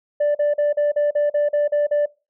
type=tone bursts; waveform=sine; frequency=587.3 Hz; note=D5; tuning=in tune; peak=-13 dBFS; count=10; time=0.2-2.06 s; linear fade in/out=10 ms; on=150 ms; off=40 ms; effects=noise-tail reverb RT60 0.3 s tail -23 dB re dry + tanh soft clip ceiling -14 dBFS